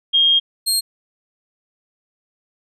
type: tone pair in turn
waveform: sine / 25% pulse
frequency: 3233 / 4224 Hz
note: G#7 / C8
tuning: -47 / +16 cents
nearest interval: perfect fourth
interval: 463 cents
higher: second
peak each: -11 dBFS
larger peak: neither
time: 0.13-0.4 / 0.66-0.81 s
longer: first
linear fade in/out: 20 ms
effects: none